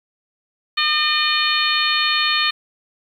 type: harmonic tone with a mistuned harmonic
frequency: 607 Hz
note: D#5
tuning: 43 cents flat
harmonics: 2 / 3 / 4 / 5 / 6 / 7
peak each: -23 / -23 / -23 / -23 / -23 / -23 dBFS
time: 0.77-2.51 s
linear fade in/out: 10 ms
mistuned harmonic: 7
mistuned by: +19 cents
effects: 8-bit